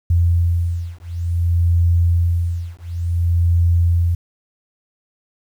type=beating tone pair; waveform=sine; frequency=85.4 / 85.96 Hz; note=F2 / F2; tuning=-38 / -27 cents; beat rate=0.56 Hz; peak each=-17 / -17 dBFS; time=0.1-4.15 s; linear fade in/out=5 ms; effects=8-bit